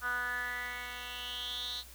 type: tone with band-pass filter sweep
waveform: 10% pulse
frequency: 246 Hz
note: B3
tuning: 7 cents flat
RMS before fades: -38 dBFS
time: 0.01-1.84 s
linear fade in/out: 50 ms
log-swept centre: 1400 to 4100 Hz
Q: 6.8
effects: added 60 Hz sine -53 dBFS peak until 1.94 s + white hiss -54 dBFS RMS until 1.94 s